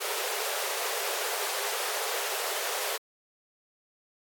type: high-pass noise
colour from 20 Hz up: pink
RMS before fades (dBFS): -32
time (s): 0-2.98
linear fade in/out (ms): 20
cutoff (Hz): 390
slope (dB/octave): 96
effects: AAC 64 kbps